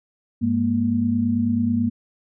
sine tone cluster, 100.3 / 206.4 / 235.6 Hz, G2 / G#3 / A#3, +40 / -10 / +19 cents, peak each -26 / -26 / -19 dBFS, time 0.41-1.9 s, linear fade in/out 20 ms, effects none

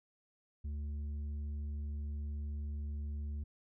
triangle tone with tanh clipping, 73.42 Hz, D2, in tune, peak -38 dBFS, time 0.64-3.44 s, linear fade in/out 10 ms, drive 10 dB, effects none

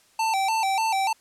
square tone with vibrato, 830.6 Hz, G#5, in tune, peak -22 dBFS, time 0.19-1.13 s, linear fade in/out 5 ms, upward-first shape square, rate 3.4 Hz, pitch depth 120 cents each way, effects white hiss -59 dBFS RMS until 1.2 s + low-pass 10000 Hz 12 dB/octave

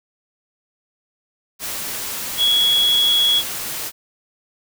sine tone in noise, 3346 Hz, G#7, 12 cents sharp, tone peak -13 dBFS, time 2.37-3.43 s, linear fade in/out 50 ms, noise white, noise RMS -27 dBFS, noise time 1.59-3.92 s, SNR +11 dB, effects none

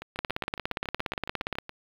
two click trains, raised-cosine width 0.3 ms, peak -21 / -12 dBFS, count 13 / 25, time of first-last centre 0.02-1.694 / 0.19-1.585 s, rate 7.17 / 17.2 Hz, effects low-pass 4000 Hz 12 dB/octave + 7-bit

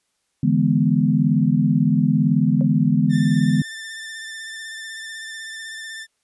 sine chord, E dominant seventh, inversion third, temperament equal, 146.83 / 164.81 / 207.7 / 246.9 Hz, D3 / E3 / G#3 / B3, 0 / 0 / 0 / 0 cents, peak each -20 dBFS, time 0.43-3.62 s, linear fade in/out 5 ms
sine tone with exponential decay, 538 Hz, C5, 48 cents sharp, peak -26 dBFS, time 2.61-2.68 s, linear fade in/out 0 ms, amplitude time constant 15 ms
sawtooth tone with vibrato, 1783 Hz, A6, 22 cents sharp, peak -28 dBFS, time 3.09-6.07 s, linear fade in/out 50 ms, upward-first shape sine, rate 16 Hz, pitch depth 23 cents each way
effects white hiss -71 dBFS RMS until 6.23 s + resampled to 24000 Hz

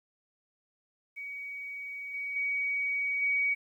sine tone with level steps, 2258 Hz, C#7, 31 cents sharp, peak -37 / -33 / -28 / -25 dBFS, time 1.16-3.55 s, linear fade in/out 20 ms, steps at 2.14 / 2.36 / 3.22 s, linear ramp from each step 2 ms, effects 11-bit

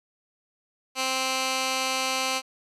15% pulse tone with band-pass filter, 261.6 Hz, C4, in tune, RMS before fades -27 dBFS, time 0.95-2.42 s, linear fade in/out 50 ms, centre 4200 Hz, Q 0.6, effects resampled to 32000 Hz + 9-bit

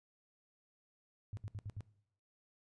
sine tone bursts, 103.1 Hz, G#2, 12 cents flat, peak -40 dBFS, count 5, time 1.33-1.807 s, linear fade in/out 0 ms, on 41 ms, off 68 ms, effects noise-tail reverb RT60 0.7 s tail -19 dB re dry + resampled to 22050 Hz

